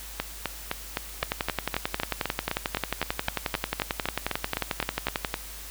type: two click trains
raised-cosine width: 0.3 ms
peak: -10 / -9 dBFS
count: 21 / 46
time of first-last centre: 0.2-5.341 / 1.23-5.248 s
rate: 3.89 / 11.2 Hz
effects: added 50 Hz sine -43 dBFS peak until 5.7 s + white hiss -42 dBFS RMS until 5.7 s